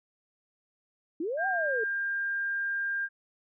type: linear two-way sweep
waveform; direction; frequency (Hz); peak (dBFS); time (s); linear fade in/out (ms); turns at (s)
sine; up then down; 293.7 to 784 to 423.2; -29; 1.2-1.84; 5; 1.47
type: tone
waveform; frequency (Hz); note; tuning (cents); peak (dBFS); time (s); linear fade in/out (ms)
sine; 1600; G6; +35; -28; 1.37-3.09; 50
effects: none